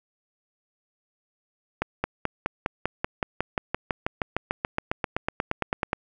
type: accelerating click train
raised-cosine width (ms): 0.5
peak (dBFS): -9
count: 28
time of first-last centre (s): 1.82-5.931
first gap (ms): 220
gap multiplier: 0.97
effects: none